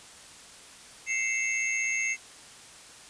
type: tone cluster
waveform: sine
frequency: 2086 / 2202 / 2654 / 6470 Hz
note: C7 / C#7 / E7 / G#8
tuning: -6 / -12 / +11 / -46 cents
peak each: -29 / -34 / -33 / -34 dBFS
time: 1.06-2.17 s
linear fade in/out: 50 ms
effects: white hiss -49 dBFS RMS until 3.09 s + resampled to 22050 Hz